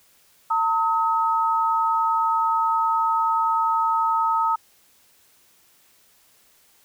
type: tone pair together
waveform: sine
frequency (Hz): 904.8 / 1274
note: A5 / D#6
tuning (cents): +48 / +41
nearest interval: tritone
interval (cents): 593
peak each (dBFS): -21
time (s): 0.5-4.56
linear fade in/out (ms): 10
effects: white hiss -58 dBFS RMS until 6.84 s